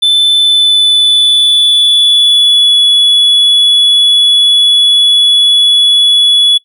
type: tone with pitch glide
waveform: triangle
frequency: 3520 to 3402 Hz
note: A7 to G#7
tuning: 0 to +41 cents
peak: -3 dBFS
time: 0.02-6.58 s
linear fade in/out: 10 ms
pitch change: -59 cents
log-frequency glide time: 0.36-2.76 s
effects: noise-tail reverb RT60 0.1 s tail -20 dB re dry